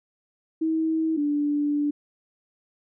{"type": "tone pair in turn", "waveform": "sine", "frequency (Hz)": [320.3, 292.3], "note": ["E4", "D4"], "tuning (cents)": [-50, -8], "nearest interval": "major second", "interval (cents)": 158, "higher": "first", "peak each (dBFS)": -21, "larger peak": "neither", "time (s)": [[0.61, 1.17], [1.17, 1.91]], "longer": "second", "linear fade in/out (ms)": 10, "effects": []}